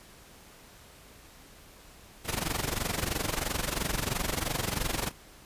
pink noise with amplitude modulation, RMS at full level -28 dBFS, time 2.24-5.12 s, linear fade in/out 50 ms, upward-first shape sine, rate 23 Hz, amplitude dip 80%, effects pink hiss -53 dBFS RMS until 5.45 s + resampled to 32000 Hz

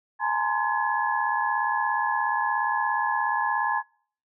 sine tone cluster, 839 / 916 / 1037 / 1698 Hz, G#5 / A#5 / C6 / G#6, +17 / -31 / -16 / +38 cents, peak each -28 dBFS, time 0.19-3.83 s, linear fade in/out 50 ms, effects noise-tail reverb RT60 0.5 s tail -24 dB re dry

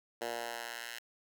10% pulse tone with high-pass filter sweep, 117.8 Hz, A#2, 19 cents sharp, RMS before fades -41 dBFS, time 0.21-0.99 s, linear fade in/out 5 ms, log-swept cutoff 480 to 2000 Hz, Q 1.1, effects none

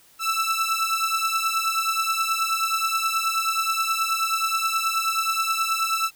sawtooth beating tone pair, 1318.5 / 1327.9 Hz, E6 / E6, 0 / +12 cents, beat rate 9.4 Hz, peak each -21 dBFS, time 0.19-6.11 s, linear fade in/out 50 ms, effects white hiss -55 dBFS RMS until 6.15 s

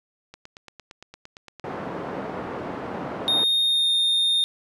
click train, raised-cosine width 0.2 ms, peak -24 dBFS, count 12, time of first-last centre 0.34-1.597 s, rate 8.75 Hz
pink band-pass noise, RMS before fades -32 dBFS, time 1.64-3.44 s, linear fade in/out 2 ms, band 210 to 1100 Hz, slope 12 dB/octave
triangle tone with pitch glide, 3691 to 3661 Hz, A#7 to A#7, -18 to -32 cents, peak -17 dBFS, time 3.28-4.44 s, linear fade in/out 0 ms, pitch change -14 cents, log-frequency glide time 3.64-3.9 s
effects none

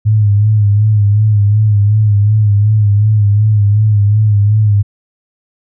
sine tone with vibrato, 104.8 Hz, G#2, 16 cents sharp, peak -6 dBFS, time 0.05-4.83 s, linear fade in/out 20 ms, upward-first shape sine, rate 2.7 Hz, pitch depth 57 cents each way, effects none

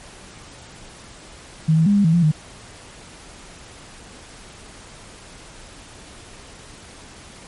sine tone with pitch steps, 158.4 / 161.3 / 203.5 / 202.2 / 162 / 172.2 / 154.2 Hz, D#3 / E3 / G#3 / G#3 / E3 / F3 / D#3, +31 / -37 / -35 / -46 / -30 / -24 / -15 cents, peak -12 dBFS, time 1.68-2.317 s, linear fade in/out 10 ms, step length 91 ms, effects pink hiss -42 dBFS RMS until 7.47 s + MP3 48 kbps

